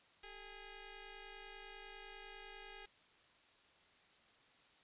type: ring-modulated tone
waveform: 10% pulse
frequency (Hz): 415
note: G#4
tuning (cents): -1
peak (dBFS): -40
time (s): 0.23-2.86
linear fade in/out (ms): 5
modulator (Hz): 1220
effects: white hiss -68 dBFS RMS until 4.83 s + resampled to 8000 Hz